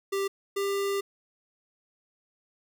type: tone pair in turn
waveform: square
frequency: 393.3 / 397.4 Hz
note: G4 / G4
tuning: +6 / +24 cents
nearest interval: unison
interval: 18 cents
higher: second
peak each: -27 dBFS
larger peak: neither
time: 0.12-0.28 / 0.56-1.01 s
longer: second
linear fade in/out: 10 ms
effects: none